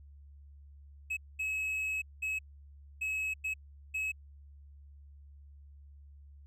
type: tone bursts at uneven times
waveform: triangle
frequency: 2571 Hz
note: E7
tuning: 44 cents flat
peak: -30 dBFS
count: 6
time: 1.1-1.17 / 1.39-2.02 / 2.22-2.39 / 3.01-3.34 / 3.44-3.54 / 3.94-4.12 s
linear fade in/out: 10 ms
effects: added 71 Hz sine -51 dBFS peak until 6.46 s